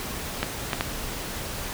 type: clicks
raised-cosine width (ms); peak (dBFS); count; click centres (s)
0.3; -7; 3; 0.43 / 0.732 / 0.809
effects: pink hiss -33 dBFS RMS until 1.73 s